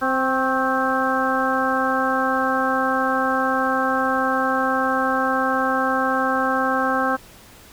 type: harmonic tone with a mistuned harmonic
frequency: 261.6 Hz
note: C4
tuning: in tune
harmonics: 1 / 2 / 3 / 4 / 5 / 6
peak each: -25 / -25 / -25 / -25 / -25 / -25 dBFS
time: 0.01-7.17 s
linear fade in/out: 20 ms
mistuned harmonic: 4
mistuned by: +54 cents
effects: pink hiss -46 dBFS RMS until 7.72 s